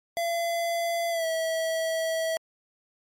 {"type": "tone with pitch glide", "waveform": "square", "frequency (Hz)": [679, 649.5], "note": ["F5", "E5"], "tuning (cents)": [-49, -26], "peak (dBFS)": -26, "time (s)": [0.17, 2.37], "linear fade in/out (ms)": 0, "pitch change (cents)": -77, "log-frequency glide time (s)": [1.1, 1.26], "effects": ["MP3 64 kbps"]}